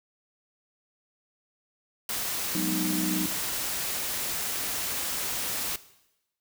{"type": "noise", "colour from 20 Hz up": "white", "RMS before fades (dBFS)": -31, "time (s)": [2.09, 5.76], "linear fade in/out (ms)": 2}
{"type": "chord", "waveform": "sine", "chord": "G# minor seventh", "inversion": "third", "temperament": "equal", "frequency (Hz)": [185, 207.7, 246.9, 311.1], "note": ["F#3", "G#3", "B3", "D#4"], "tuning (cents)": [0, 0, 0, 0], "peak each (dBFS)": [-30, -36, -36, -31], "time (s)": [2.55, 3.26], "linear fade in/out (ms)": 2}
{"effects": ["noise-tail reverb RT60 0.9 s tail -17 dB re dry"]}